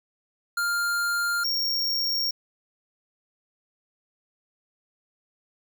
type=tone pair in turn; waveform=square; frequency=1400 / 5544 Hz; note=F6 / F8; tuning=+4 / -14 cents; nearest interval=2 octaves; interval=2382 cents; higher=second; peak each=-24 / -24 dBFS; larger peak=neither; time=0.57-1.44 / 1.44-2.31 s; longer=neither; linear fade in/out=5 ms; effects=9-bit